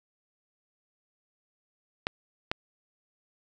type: clicks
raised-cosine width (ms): 0.3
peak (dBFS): -11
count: 2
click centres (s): 2.069 / 2.515
effects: none